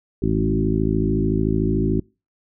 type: harmonic tone with a mistuned harmonic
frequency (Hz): 53.6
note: A1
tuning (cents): -45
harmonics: 1 / 2 / 3 / 4 / 5 / 6 / 7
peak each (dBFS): -25 / -25 / -25 / -25 / -25 / -25 / -25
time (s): 0.22-2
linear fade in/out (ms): 5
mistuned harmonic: 3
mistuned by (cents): +17
effects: noise-tail reverb RT60 0.3 s tail -26 dB re dry